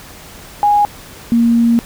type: tone pair in turn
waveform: sine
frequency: 825 / 233.4 Hz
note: G#5 / A#3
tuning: -12 / +2 cents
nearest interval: octave + minor seventh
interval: 2186 cents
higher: first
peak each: -8 / -8 dBFS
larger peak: neither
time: 0.63-0.85 / 1.32-1.79 s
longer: second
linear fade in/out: 0 ms
effects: pink hiss -36 dBFS RMS until 1.85 s